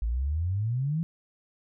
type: exponential sweep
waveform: sine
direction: up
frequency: 53.1 to 170 Hz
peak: -25 dBFS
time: 0.02-1.03 s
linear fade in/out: 0 ms
effects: none